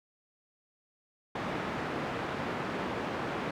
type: band-pass noise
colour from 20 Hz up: pink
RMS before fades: -35 dBFS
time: 1.35-3.51 s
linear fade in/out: 5 ms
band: 170 to 1900 Hz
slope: 12 dB/octave
effects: none